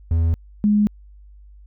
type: tone pair in turn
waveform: triangle / sine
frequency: 82.41 / 208.4 Hz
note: E2 / G#3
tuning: 0 / +6 cents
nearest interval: octave + major third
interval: 1606 cents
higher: second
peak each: -13 dBFS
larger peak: neither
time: 0.11-0.34 / 0.64-0.87 s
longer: neither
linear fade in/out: 0 ms
effects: added 50 Hz sine -42 dBFS peak until 1.66 s